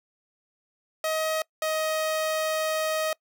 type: tone pair in turn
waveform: sawtooth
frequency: 632 / 628.7 Hz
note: D#5 / D#5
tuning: +27 / +18 cents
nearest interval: unison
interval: 9 cents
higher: first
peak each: -21 dBFS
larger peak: neither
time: 1.04-1.42 / 1.62-3.13 s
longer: second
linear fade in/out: 2 ms
effects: noise-tail reverb RT60 0.1 s tail -24 dB re dry